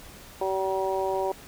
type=harmonic tone; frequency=191 Hz; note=G3; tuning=45 cents flat; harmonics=2 / 3 / 4 / 5; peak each=-28 / -30 / -31 / -32 dBFS; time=0.41-1.32 s; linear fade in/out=5 ms; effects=pink hiss -47 dBFS RMS until 1.47 s